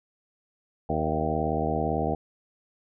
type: harmonic tone with a mistuned harmonic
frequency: 77.9 Hz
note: D#2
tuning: 3 cents sharp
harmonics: 1 / 2 / 3 / 4 / 5 / 6 / 7 / 8 / 9 / 10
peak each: -33 / -32 / -33 / -34 / -35 / -32 / -38 / -35 / -32 / -32 dBFS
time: 0.89-2.15 s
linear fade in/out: 5 ms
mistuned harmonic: 9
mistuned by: -32 cents
effects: none